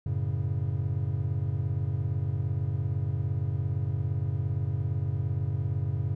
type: chord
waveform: triangle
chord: F# minor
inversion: none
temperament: equal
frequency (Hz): 92.5 / 110 / 138.59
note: F#2 / A2 / C#3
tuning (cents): 0 / 0 / 0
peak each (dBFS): -29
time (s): 0.06-6.15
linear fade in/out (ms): 5
effects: none